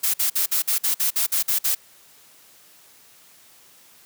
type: noise bursts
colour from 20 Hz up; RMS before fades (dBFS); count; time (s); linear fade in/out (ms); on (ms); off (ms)
blue; -21; 11; 0.03-1.75; 10; 110; 51
effects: white hiss -52 dBFS RMS until 4.05 s + high-pass 100 Hz 12 dB/octave